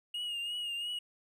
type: tone with vibrato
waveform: triangle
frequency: 2859 Hz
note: F7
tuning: 40 cents sharp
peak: -33 dBFS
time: 0.14-0.99 s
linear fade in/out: 5 ms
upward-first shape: triangle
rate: 2.9 Hz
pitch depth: 51 cents each way
effects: none